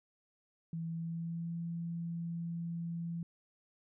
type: tone with pitch glide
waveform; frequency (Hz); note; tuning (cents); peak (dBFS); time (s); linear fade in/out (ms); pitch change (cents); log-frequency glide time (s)
sine; 164.81 to 168.66; E3 to E3; 0 to +40; -36; 0.73-3.23; 2; +40; 0.86-1.56
effects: none